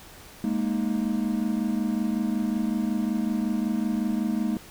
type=chord; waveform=triangle; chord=Ab suspended second; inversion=none; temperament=equal; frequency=207.7 / 233.1 / 311.1 Hz; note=Ab3 / Bb3 / Eb4; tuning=0 / 0 / 0 cents; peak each=-25 / -25 / -29 dBFS; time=0.44-4.57 s; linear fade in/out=2 ms; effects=pink hiss -47 dBFS RMS until 4.7 s

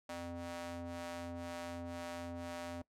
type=ring-modulated tone; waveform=sawtooth; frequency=172.4 Hz; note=F3; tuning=22 cents flat; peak=-35 dBFS; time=0.09-2.82 s; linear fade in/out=5 ms; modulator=430 Hz; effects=noise-tail reverb RT60 0.1 s tail -20 dB re dry + low-pass 11000 Hz 12 dB/octave

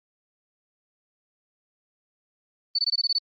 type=tone bursts; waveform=sine; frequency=4490 Hz; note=C#8; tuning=21 cents sharp; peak=-20 dBFS; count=8; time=2.75-3.186 s; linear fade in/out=5 ms; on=37 ms; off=20 ms; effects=Opus 32 kbps

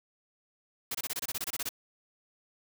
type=noise bursts; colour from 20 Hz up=white; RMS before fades=-34 dBFS; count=13; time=0.91-1.691 s; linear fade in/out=5 ms; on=37 ms; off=25 ms; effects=none

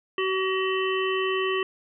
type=harmonic tone with a mistuned harmonic; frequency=378.7 Hz; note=F#4; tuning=40 cents sharp; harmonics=1 / 3 / 5 / 7 / 8; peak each=-25 / -30 / -32 / -33 / -34 dBFS; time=0.18-1.63 s; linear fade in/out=2 ms; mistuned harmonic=7; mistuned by=+16 cents; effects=none

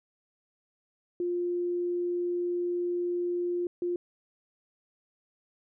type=tone bursts at uneven times; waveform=sine; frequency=351.6 Hz; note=F4; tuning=12 cents sharp; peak=-27 dBFS; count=2; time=1.2-3.67 / 3.82-3.96 s; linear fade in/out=2 ms; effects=none

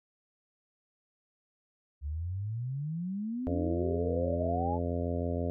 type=exponential sweep; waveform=sine; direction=up; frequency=69.3 to 881 Hz; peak=-32 dBFS; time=2.01-4.79 s; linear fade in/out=50 ms
type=harmonic tone; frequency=86.3 Hz; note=F2; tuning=20 cents flat; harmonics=1 / 2 / 3 / 4 / 5 / 6 / 7 / 8; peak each=-33 / -39 / -36 / -43 / -39 / -40 / -39 / -45 dBFS; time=3.47-5.5 s; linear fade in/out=0 ms
effects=none

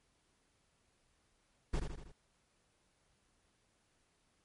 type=noise with echo; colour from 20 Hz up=brown; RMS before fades=-33 dBFS; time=1.73-1.8 s; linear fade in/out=10 ms; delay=80 ms; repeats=4; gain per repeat=-5 dB; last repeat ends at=2.12 s; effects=pink hiss -75 dBFS RMS until 4.44 s + MP3 48 kbps

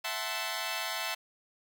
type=chord; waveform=10% pulse; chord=F# half-diminished seventh; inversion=third; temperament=equal with one note detuned; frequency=659.3 / 751.2 / 880 / 1046.5 Hz; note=E5 / F#5 / A5 / C6; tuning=0 / +26 / 0 / 0 cents; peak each=-29 / -31 / -30 / -30 dBFS; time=0.04-1.15 s; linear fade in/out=10 ms; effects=none

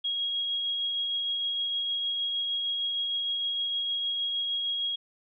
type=tone with tremolo; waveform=sine; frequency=3292 Hz; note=G#7; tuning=16 cents flat; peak=-26 dBFS; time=0.04-4.96 s; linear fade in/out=10 ms; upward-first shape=triangle; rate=6.5 Hz; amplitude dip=25%; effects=none

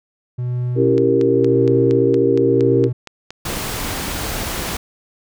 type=tone with tremolo; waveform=triangle; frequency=123.47 Hz; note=B2; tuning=in tune; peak=-16 dBFS; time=0.38-2.93 s; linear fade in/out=10 ms; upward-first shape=sine; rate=0.92 Hz; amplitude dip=50%
type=chord; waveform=sine; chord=C# diminished seventh; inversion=none; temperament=equal with one note detuned; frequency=277.2 / 336.2 / 392 / 466.2 Hz; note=C#4 / E4 / G4 / Bb4; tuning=0 / +34 / 0 / 0 cents; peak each=-19 / -20 / -16 / -17 dBFS; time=0.75-2.9 s; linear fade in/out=50 ms
type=click train; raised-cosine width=0.2 ms; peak=-15 dBFS; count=13; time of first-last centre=0.98-3.771 s; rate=4.3 Hz
type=noise; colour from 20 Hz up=pink; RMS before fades=-24 dBFS; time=3.45-4.77 s; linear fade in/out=5 ms
effects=none

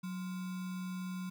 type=tone with sample-and-hold; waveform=sine; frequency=183.8 Hz; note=F#3; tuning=11 cents flat; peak=-37 dBFS; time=0.03-1.3 s; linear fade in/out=10 ms; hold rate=1225 Hz; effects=none

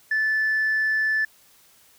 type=tone; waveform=sine; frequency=1748 Hz; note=A6; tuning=12 cents flat; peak=-18 dBFS; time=0.11-1.25 s; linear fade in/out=5 ms; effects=tanh soft clip ceiling -17 dBFS + white hiss -56 dBFS RMS until 1.98 s

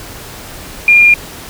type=tone; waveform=sine; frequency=2408 Hz; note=D7; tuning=43 cents sharp; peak=-3 dBFS; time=0.88-1.14 s; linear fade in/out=2 ms; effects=pink hiss -30 dBFS RMS until 1.49 s

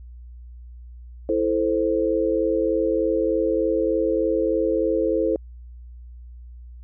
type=chord; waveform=sine; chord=A minor; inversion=second; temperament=equal; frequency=329.6 / 440 / 523.3 Hz; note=E4 / A4 / C5; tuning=0 / 0 / 0 cents; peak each=-23 dBFS; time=1.29-5.36 s; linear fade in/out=2 ms; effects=added 60 Hz sine -38 dBFS peak until 6.83 s

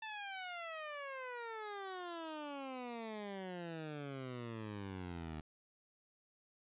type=exponential sweep; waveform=15% pulse; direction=down; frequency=890 to 76.4 Hz; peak=-37 dBFS; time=0.02-5.41 s; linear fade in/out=5 ms; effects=resampled to 8000 Hz

